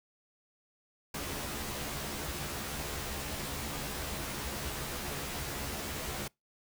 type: noise with comb filter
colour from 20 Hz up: pink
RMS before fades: -38 dBFS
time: 1.14-6.28 s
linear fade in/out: 5 ms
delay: 14 ms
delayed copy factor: +0.9
effects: noise-tail reverb RT60 0.2 s tail -26 dB re dry